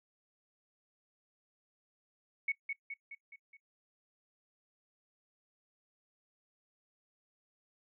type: tone with echo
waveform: sine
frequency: 2217 Hz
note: C#7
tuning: in tune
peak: -29 dBFS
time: 2.48-2.52 s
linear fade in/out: 5 ms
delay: 210 ms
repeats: 5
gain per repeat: -5 dB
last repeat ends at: 3.57 s
effects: noise-tail reverb RT60 0.1 s tail -21 dB re dry